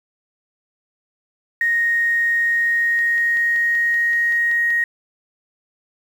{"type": "tone with pitch glide", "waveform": "sine", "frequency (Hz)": [1864.7, 1876.6], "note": ["A#6", "A#6"], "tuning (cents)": [0, 11], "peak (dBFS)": -15, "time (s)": [1.61, 4.84], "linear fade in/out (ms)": 2, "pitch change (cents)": 11, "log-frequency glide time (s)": [2.36, 4.41]}
{"type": "click train", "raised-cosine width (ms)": 0.2, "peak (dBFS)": -21, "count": 10, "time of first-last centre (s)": [2.99, 4.704], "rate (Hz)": 5.25}
{"effects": ["7-bit"]}